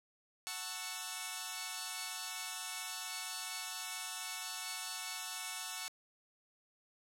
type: chord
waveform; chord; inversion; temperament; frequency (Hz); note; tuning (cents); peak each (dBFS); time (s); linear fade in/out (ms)
5% pulse; F# minor seventh; none; equal with one note detuned; 740 / 887.1 / 1108.7 / 1318.5; F#5 / A5 / C#6 / E6; 0 / +14 / 0 / 0; -34; 0.47-5.88; 0
effects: low-pass 12000 Hz 12 dB/octave